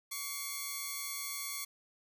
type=tone pair together; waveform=5% pulse; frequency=1130 / 2117 Hz; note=C#6 / C7; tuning=+33 / +20 cents; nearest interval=major seventh; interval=1087 cents; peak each=-29 / -30 dBFS; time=0.11-1.65 s; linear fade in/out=10 ms; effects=none